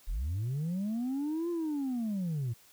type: linear two-way sweep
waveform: sine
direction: up then down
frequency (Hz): 32.42 to 349.2 to 109.4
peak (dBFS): -28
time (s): 0.07-2.54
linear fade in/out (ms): 20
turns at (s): 1.5
effects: tanh soft clip ceiling -29 dBFS + white hiss -60 dBFS RMS until 2.72 s